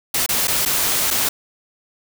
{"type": "noise with dropouts", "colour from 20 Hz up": "white", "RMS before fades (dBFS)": -19, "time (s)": [0.14, 1.29], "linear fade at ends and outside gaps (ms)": 5, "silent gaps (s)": [[0.263, 0.289], [0.473, 0.48], [0.652, 0.658], [1.105, 1.109]], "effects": []}